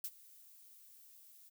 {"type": "noise with ADSR envelope", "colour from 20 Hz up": "violet", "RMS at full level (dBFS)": -38, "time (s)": [0.04, 1.5], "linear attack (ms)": 3, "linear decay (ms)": 52, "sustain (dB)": -22, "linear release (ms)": 20, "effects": []}